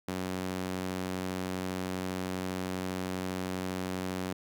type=tone with high-pass filter; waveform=sawtooth; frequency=92.5 Hz; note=F#2; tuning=in tune; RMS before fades=-35 dBFS; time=0.08-4.33 s; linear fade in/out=5 ms; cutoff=200 Hz; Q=1.1; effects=none